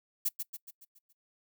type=noise with echo; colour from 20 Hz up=violet; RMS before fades=-29 dBFS; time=0.25-0.29 s; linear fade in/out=10 ms; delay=140 ms; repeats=6; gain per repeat=-6 dB; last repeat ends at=1.13 s; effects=noise-tail reverb RT60 0.1 s tail -23 dB re dry